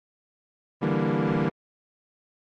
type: chord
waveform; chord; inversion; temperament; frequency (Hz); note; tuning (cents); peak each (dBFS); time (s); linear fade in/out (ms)
25% pulse; E half-diminished seventh; third; equal; 146.83 / 164.81 / 196 / 233.1; D3 / E3 / G3 / Bb3; 0 / 0 / 0 / 0; -24; 0.81-1.5; 20
effects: low-pass 2000 Hz 12 dB/octave + Opus 24 kbps